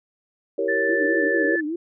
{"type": "chord", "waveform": "sine", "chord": "E diminished seventh", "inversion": "none", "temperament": "equal", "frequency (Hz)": [329.6, 392, 466.2, 554.4], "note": ["E4", "G4", "Bb4", "Db5"], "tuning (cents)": [0, 0, 0, 0], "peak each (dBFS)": [-30, -26, -25, -26], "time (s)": [0.58, 1.56], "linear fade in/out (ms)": 5}
{"type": "tone with pitch glide", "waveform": "sine", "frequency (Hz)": [1760, 1742.8], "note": ["A6", "A6"], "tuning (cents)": [0, -17], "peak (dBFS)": -22, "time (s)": [0.68, 1.61], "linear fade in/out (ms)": 10, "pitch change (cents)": -17, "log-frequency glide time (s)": [1.28, 1.39]}
{"type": "tone with vibrato", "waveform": "sine", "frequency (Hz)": 321, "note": "E4", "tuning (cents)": -46, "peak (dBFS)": -24, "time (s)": [0.89, 1.76], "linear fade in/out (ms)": 5, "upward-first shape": "triangle", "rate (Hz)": 4.9, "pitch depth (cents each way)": 160}
{"effects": []}